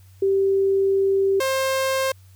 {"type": "tone pair in turn", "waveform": ["sine", "sawtooth"], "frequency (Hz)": [390, 530.9], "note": ["G4", "C5"], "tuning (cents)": [-9, 25], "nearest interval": "perfect fourth", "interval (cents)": 534, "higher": "second", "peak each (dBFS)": -16, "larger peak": "neither", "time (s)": [[0.22, 1.4], [1.4, 2.12]], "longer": "first", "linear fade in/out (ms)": 5, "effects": ["added 94 Hz sine -46 dBFS peak until 2.35 s", "white hiss -59 dBFS RMS until 2.35 s"]}